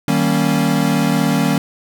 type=chord; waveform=square; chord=Eb dominant seventh; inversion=none; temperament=equal with one note detuned; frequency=155.56 / 191.74 / 233.1 / 277.2 Hz; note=Eb3 / G3 / Bb3 / Db4; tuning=0 / -38 / 0 / 0 cents; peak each=-20 dBFS; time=0.08-1.58 s; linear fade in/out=2 ms; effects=none